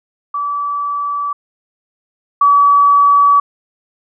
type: tone pair in turn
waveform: sine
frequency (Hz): 1153 / 1142.4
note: D6 / D6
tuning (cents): -32 / -48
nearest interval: unison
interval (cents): 16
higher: first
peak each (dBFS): -16 / -6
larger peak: second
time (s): 0.34-1.33 / 2.41-3.4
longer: neither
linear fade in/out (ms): 5
effects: none